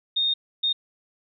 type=tone bursts at uneven times; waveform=sine; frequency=3684 Hz; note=A#7; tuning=21 cents flat; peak=-20 dBFS; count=2; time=0.16-0.34 / 0.63-0.73 s; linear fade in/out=10 ms; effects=none